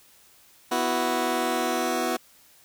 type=chord; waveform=15% pulse; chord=B suspended fourth; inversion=none; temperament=just; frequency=246.9 / 329.3 / 370.4 Hz; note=B3 / E4 / F#4; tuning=0 / -2 / +2 cents; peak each=-22 dBFS; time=0.71-2.17 s; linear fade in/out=10 ms; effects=white hiss -56 dBFS RMS until 2.64 s